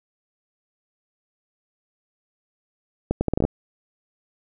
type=accelerating click train; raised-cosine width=2 ms; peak=-7 dBFS; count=9; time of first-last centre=3.11-3.451 s; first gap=100 ms; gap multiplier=0.73; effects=none